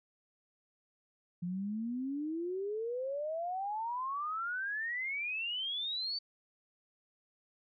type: exponential sweep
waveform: sine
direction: up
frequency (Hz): 171.5 to 4598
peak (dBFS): -34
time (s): 1.42-6.19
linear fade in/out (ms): 10
effects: none